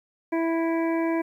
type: harmonic tone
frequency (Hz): 329.6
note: E4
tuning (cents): 0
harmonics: 1 / 2 / 3 / 5 / 6 / 7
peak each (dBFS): -23 / -30 / -33 / -39 / -41 / -39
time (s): 0.32-1.22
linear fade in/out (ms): 10
effects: 10-bit